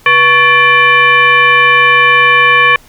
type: tone with frequency modulation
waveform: sine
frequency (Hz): 1742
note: A6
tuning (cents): -18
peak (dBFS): -4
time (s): 0.06-2.76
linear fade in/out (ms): 2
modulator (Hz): 627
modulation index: 1.4
effects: pink hiss -43 dBFS RMS until 2.88 s